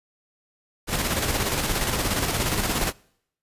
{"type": "noise with tremolo", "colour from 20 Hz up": "pink", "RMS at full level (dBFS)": -23, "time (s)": [0.87, 2.93], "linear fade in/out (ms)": 50, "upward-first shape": "square", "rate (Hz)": 17, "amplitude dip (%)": 40, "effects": ["noise-tail reverb RT60 0.7 s tail -25 dB re dry", "resampled to 32000 Hz"]}